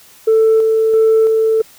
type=tone with tremolo; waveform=sine; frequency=443.3 Hz; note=A4; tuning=13 cents sharp; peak=-6 dBFS; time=0.27-1.62 s; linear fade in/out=10 ms; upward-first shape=square; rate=1.5 Hz; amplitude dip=30%; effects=tanh soft clip ceiling -5 dBFS + white hiss -44 dBFS RMS until 1.78 s